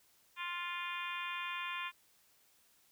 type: harmonic tone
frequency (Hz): 350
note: F4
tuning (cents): +4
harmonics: 3 / 4 / 5 / 6 / 7 / 8 / 9 / 10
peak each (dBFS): -42 / -48 / -46 / -49 / -43 / -49 / -52 / -51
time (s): 0.36-1.92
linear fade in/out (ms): 50
effects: white hiss -69 dBFS RMS until 2.91 s